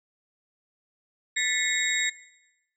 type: tone cluster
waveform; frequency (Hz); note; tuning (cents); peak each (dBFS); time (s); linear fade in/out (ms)
sine; 1762 / 1991 / 2159 / 3781 / 7420; A6 / B6 / C#7 / A#7 / A#8; +2 / +14 / -46 / +24 / -9; -30; 1.36-2.1; 10
effects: noise-tail reverb RT60 0.9 s tail -18 dB re dry + tanh soft clip ceiling -12 dBFS